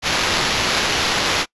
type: noise with sample-and-hold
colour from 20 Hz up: blue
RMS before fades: -19 dBFS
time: 0.02-1.46 s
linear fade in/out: 50 ms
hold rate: 8820 Hz
effects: noise-tail reverb RT60 0.1 s tail -25 dB re dry + resampled to 24000 Hz